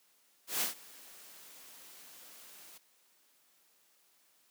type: noise with ADSR envelope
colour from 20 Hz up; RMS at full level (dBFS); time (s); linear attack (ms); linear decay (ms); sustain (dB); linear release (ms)
white; -31; 0.47-2.78; 140; 130; -23; 6
effects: white hiss -69 dBFS RMS until 4.5 s + high-pass 200 Hz 12 dB/octave